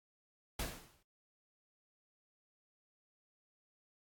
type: noise with exponential decay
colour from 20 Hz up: pink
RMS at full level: -36 dBFS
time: 0.59-1.03 s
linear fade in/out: 5 ms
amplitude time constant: 94 ms
effects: AAC 64 kbps